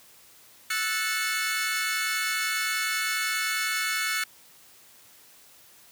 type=chord; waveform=sawtooth; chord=F# minor seventh; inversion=third; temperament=equal with one note detuned; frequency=1318.5 / 1480 / 1760 / 2195 Hz; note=E6 / F#6 / A6 / C#7; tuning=0 / 0 / 0 / -18 cents; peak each=-30 / -28 / -29 / -26 dBFS; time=0.7-4.24 s; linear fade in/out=5 ms; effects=white hiss -54 dBFS RMS until 5.91 s + high-pass 60 Hz 12 dB/octave